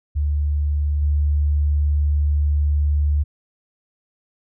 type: tone with level steps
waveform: sine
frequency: 73.42 Hz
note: D2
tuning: in tune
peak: -17 / -15 dBFS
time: 0.15-3.24 s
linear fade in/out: 20 ms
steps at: 1.02 s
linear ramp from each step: 5 ms
effects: none